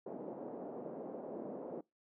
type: band-pass noise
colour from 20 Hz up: white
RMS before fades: -45 dBFS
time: 0.06-1.81 s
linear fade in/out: 5 ms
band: 200 to 610 Hz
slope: 24 dB/octave
effects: noise-tail reverb RT60 0.2 s tail -24 dB re dry